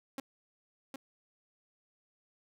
sawtooth tone with echo, 270 Hz, C#4, 45 cents flat, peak -33 dBFS, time 0.18-0.2 s, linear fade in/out 2 ms, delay 760 ms, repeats 1, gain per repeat -4 dB, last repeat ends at 0.96 s, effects none

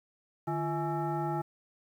sine tone with frequency modulation, 342.8 Hz, F4, 32 cents flat, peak -29 dBFS, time 0.47-1.42 s, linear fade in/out 10 ms, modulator 494 Hz, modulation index 1.5, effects 10-bit

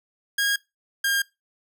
sawtooth tone pair in turn, 1634 / 1611.5 Hz, G#6 / G6, -29 / +47 cents, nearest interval unison, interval 24 cents, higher first, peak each -17 dBFS, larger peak neither, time 0.38-0.56 / 1.04-1.22 s, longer neither, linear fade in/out 5 ms, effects noise-tail reverb RT60 0.2 s tail -21 dB re dry

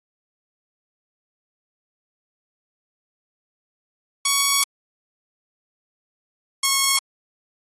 5% pulse tone pair in turn, 1119 / 1093.4 Hz, C#6 / C#6, +16 / -24 cents, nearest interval unison, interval 40 cents, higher first, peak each -5 / -5 dBFS, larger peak neither, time 4.25-4.64 / 6.63-6.99 s, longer first, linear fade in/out 5 ms, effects AAC 32 kbps

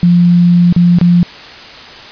sine tone with dropouts, 174.61 Hz, F3, in tune, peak -4 dBFS, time 0.03-1.23 s, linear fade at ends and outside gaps 0 ms, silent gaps 0.726-0.763 / 0.986-1.013 s, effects white hiss -31 dBFS RMS until 2.11 s + resampled to 11025 Hz

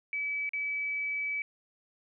sine tone with dropouts, 2293 Hz, D7, 42 cents flat, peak -30 dBFS, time 0.13-1.42 s, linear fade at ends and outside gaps 1 ms, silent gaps 0.492-0.534 s, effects none

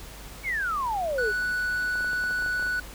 sine exponential sweep, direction down, 2304 to 391.3 Hz, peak -25 dBFS, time 0.43-1.33 s, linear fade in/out 50 ms
triangle tone, 1480 Hz, F#6, in tune, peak -23 dBFS, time 1.18-2.8 s, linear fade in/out 5 ms
clicks, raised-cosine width 1 ms, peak -28 dBFS, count 12, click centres 1.956 / 2.008 / 2.045 / 2.132 / 2.239 / 2.309 / 2.388 / 2.423 / 2.462 / 2.596 / 2.626 / 2.667 s
effects added 50 Hz sine -43 dBFS peak until 2.94 s + pink hiss -44 dBFS RMS until 2.94 s

